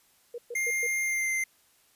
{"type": "tone bursts", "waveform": "sine", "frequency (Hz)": 478, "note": "A#4", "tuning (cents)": 43, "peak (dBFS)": -34, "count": 4, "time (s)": [0.34, 0.868], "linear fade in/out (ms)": 5, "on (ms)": 42, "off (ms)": 120}
{"type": "tone with pitch glide", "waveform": "square", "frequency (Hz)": [2114, 2085], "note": ["C7", "C7"], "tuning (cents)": [17, -7], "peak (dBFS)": -27, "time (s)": [0.55, 1.44], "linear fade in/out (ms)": 5, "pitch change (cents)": -24, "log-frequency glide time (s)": [1.03, 1.31]}
{"effects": ["white hiss -64 dBFS RMS until 1.95 s", "resampled to 32000 Hz"]}